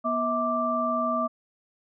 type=tone cluster; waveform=sine; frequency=241.9 / 646 / 1175 Hz; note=B3 / E5 / D6; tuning=-36 / -35 / +1 cents; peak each=-30 / -28 / -26 dBFS; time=0.04-1.28 s; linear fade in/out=20 ms; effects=none